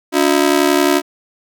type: ring-modulated tone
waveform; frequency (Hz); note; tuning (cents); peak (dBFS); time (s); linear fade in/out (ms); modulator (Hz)
sawtooth; 323.4; E4; -33; -4; 0.12-1.02; 50; 35.6
effects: none